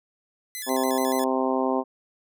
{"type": "tone with vibrato", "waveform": "5% pulse", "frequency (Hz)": 1864.7, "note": "A#6", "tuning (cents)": 0, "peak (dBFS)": -22, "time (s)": [0.55, 1.24], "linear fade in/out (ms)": 0, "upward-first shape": "square", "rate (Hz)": 7, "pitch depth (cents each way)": 140}
{"type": "harmonic tone", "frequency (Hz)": 130.81, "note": "C3", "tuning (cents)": 0, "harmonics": [2, 3, 4, 5, 6, 7, 8], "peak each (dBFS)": [-26, -28, -29, -30, -31, -31, -32], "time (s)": [0.66, 1.84], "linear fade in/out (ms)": 50}
{"effects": []}